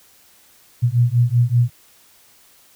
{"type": "beating tone pair", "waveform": "sine", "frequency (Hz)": [118.1, 123.3], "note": ["A#2", "B2"], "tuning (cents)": [23, -2], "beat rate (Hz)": 5.2, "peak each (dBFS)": -16, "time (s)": [0.82, 1.7], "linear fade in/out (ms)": 20, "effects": ["white hiss -52 dBFS RMS until 2.75 s"]}